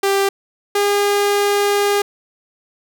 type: tone pair in turn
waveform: sawtooth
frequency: 394.3 / 406.6 Hz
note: G4 / G#4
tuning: +10 / -37 cents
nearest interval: minor second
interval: 53 cents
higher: second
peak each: -10 dBFS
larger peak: neither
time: 0.03-0.29 / 0.75-2.02 s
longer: second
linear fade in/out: 5 ms
effects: none